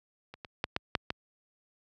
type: clicks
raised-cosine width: 0.3 ms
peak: -28 / -25 / -12 / -12 / -10 / -15 dBFS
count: 6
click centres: 0.34 / 0.448 / 0.641 / 0.764 / 0.952 / 1.104 s
effects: high-pass 60 Hz 12 dB/octave